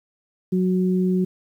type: tone pair together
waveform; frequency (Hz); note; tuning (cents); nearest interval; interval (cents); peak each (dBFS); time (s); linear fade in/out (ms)
sine; 183.97 / 368.8; F#3 / F#4; -10 / -6; octave; 1204; -18 / -24; 0.52-1.25; 10
effects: 9-bit